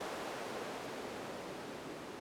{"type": "noise with low-pass filter sweep", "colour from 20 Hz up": "violet", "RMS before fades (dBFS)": -44, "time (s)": [0, 2.2], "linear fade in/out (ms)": 10, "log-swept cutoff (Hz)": [470, 310], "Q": 1, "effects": []}